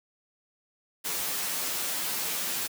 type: noise with comb filter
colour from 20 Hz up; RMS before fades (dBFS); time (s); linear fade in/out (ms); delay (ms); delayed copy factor
white; -31; 1.04-2.68; 20; 11; +0.75
effects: high-pass 150 Hz 12 dB/octave